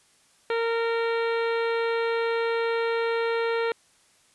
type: harmonic tone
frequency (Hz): 460.6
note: A#4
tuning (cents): -21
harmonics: 1 / 2 / 3 / 4 / 5 / 6 / 7 / 8 / 9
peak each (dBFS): -24 / -33 / -33 / -36 / -37 / -43 / -45 / -45 / -46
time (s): 0.5-3.72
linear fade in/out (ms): 2
effects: white hiss -61 dBFS RMS until 4.34 s + resampled to 24000 Hz